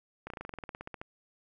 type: slowing click train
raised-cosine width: 0.5 ms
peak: -25 dBFS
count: 16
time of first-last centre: 0.27-1.015 s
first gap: 32 ms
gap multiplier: 1.06
effects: none